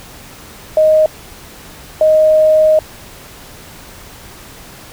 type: tone pair in turn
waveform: sine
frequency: 623 / 623 Hz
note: D#5 / D#5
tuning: +2 / +2 cents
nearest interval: unison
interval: 0 cents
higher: neither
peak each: -6 dBFS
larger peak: neither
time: 0.77-1.06 / 2.01-2.79 s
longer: second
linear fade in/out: 2 ms
effects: pink hiss -36 dBFS RMS until 4.92 s